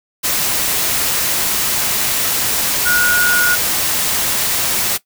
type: tone in noise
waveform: sine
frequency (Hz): 1446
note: F#6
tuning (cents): -40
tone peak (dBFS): -12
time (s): 2.85-3.56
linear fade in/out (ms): 20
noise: white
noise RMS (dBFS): -17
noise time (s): 0.23-4.98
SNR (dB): +2
effects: noise-tail reverb RT60 0.1 s tail -17 dB re dry